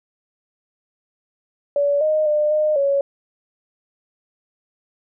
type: tone with pitch steps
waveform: sine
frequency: 572 / 618 / 601 / 611 / 558 Hz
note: D5 / D#5 / D5 / D#5 / C#5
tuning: -46 / -12 / +40 / -32 / +11 cents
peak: -15 dBFS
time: 1.76-3.01 s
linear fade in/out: 2 ms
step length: 250 ms
effects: none